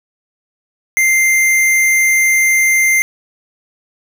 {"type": "tone", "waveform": "square", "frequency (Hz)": 2092, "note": "C7", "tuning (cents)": -1, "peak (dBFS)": -10, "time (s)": [0.97, 3.02], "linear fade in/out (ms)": 0, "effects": []}